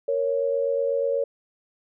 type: tone pair together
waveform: sine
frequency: 466.2 / 554.4 Hz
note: A#4 / C#5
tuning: 0 / 0 cents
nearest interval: minor third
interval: 300 cents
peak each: -25 / -23 dBFS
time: 0.08-1.24 s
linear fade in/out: 5 ms
effects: none